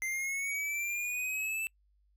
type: linear sweep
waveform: square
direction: up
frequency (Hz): 2073 to 2655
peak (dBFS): -33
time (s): 0.02-1.67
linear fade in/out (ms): 0
effects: noise-tail reverb RT60 0.1 s tail -26 dB re dry + added 50 Hz sine -66 dBFS peak until 2.16 s